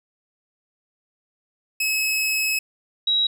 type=tone pair in turn; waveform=sawtooth / sine; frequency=2574 / 3857 Hz; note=E7 / B7; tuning=-42 / -42 cents; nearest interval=perfect fifth; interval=700 cents; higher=second; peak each=-17 dBFS; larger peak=neither; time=1.8-2.59 / 3.07-3.27 s; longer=first; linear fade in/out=5 ms; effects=none